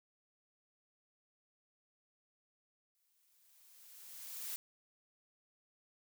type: noise with exponential growth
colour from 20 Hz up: blue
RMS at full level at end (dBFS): -41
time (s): 2.95-4.56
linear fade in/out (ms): 0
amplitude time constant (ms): 350
effects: none